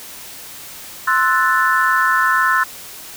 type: chord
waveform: sine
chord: F# half-diminished seventh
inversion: second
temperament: equal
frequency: 1046.5 / 1318.5 / 1480 / 1760 Hz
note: C6 / E6 / F#6 / A6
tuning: 0 / 0 / 0 / 0 cents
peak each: -18 dBFS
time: 1.07-2.64 s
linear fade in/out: 10 ms
effects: white hiss -35 dBFS RMS until 3.16 s